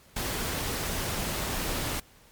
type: noise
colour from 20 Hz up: pink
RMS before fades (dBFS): -31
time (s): 0.16-2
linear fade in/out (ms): 5
effects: pink hiss -57 dBFS RMS until 2.31 s + MP3 96 kbps

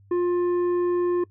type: tone with tanh clipping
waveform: sine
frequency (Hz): 352.9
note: F4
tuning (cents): +18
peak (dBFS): -21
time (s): 0.11-1.24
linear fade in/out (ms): 5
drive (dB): 7
effects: noise-tail reverb RT60 0.1 s tail -23 dB re dry + added 99 Hz sine -51 dBFS peak until 1.3 s

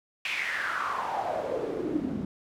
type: noise with band-pass filter sweep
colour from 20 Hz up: pink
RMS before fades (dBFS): -31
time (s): 0.25-2.25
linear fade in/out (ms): 2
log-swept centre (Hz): 2600 to 210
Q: 5.7
effects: none

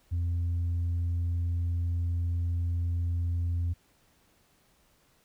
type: tone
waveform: sine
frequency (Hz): 86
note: F2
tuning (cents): -26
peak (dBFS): -24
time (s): 0.11-3.74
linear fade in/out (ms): 20
effects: tanh soft clip ceiling -25 dBFS + pink hiss -66 dBFS RMS until 5.24 s

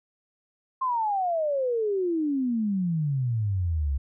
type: exponential sweep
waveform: sine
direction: down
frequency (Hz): 1069 to 65.9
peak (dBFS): -23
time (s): 0.81-3.98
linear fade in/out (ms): 10
effects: none

